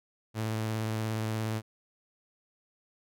sawtooth tone with vibrato, 110 Hz, A2, in tune, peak -26 dBFS, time 0.34-1.62 s, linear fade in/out 50 ms, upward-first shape square, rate 17 Hz, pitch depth 16 cents each way, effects none

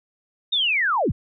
sine linear sweep, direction down, 3740 to 30.63 Hz, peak -18 dBFS, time 0.52-1.12 s, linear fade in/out 10 ms, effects none

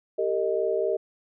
sine chord, Eb major, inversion first, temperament equal with one note detuned, 392 / 455.8 / 622.3 Hz, G4 / Bb4 / Eb5, 0 / -39 / 0 cents, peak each -27 dBFS, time 0.18-0.97 s, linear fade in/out 10 ms, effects none

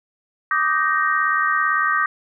sine chord, Eb major seventh, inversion third, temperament just, 1166.7 / 1244.5 / 1555.6 / 1866.8 Hz, D6 / Eb6 / G6 / Bb6, -12 / 0 / -14 / +2 cents, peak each -22 dBFS, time 0.51-2.06 s, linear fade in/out 2 ms, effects none

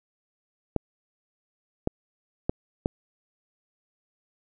clicks, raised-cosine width 2 ms, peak -10 dBFS, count 4, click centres 0.763 / 1.874 / 2.495 / 2.859 s, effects none

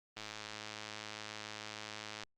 click train, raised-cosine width 0.2 ms, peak -26 dBFS, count 222, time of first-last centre 0.17-2.235 s, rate 107 Hz, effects Opus 24 kbps

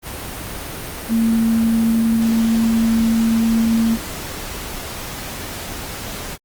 sine tone in noise, 226.7 Hz, A#3, 48 cents flat, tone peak -13 dBFS, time 1.08-3.98 s, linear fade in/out 50 ms, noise pink, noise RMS -29 dBFS, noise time 0.02-6.38 s, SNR +13 dB, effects Opus 32 kbps

